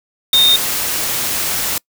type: tone in noise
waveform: sine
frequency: 3669 Hz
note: A#7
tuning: 28 cents flat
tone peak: -8 dBFS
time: 0.33-0.56 s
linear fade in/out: 2 ms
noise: white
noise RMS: -19 dBFS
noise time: 0.33-1.78 s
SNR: +8 dB
effects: noise-tail reverb RT60 0.1 s tail -26 dB re dry